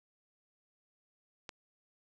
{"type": "click", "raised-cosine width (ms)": 0.2, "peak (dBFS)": -25, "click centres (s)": 1.492, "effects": []}